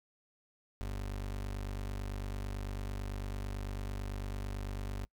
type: tone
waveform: 30% pulse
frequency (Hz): 49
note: G1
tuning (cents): 0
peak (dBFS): -34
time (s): 0.81-5.05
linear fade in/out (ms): 0
effects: noise-tail reverb RT60 0.1 s tail -25 dB re dry